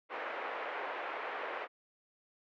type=band-pass noise; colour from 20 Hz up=pink; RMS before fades=-40 dBFS; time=0.09-1.68 s; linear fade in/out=50 ms; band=460 to 2300 Hz; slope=24 dB/octave; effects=none